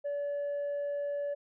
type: tone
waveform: sine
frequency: 574 Hz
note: D5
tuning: 40 cents flat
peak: -29 dBFS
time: 0.04-1.35 s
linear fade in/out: 20 ms
effects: tanh soft clip ceiling -30 dBFS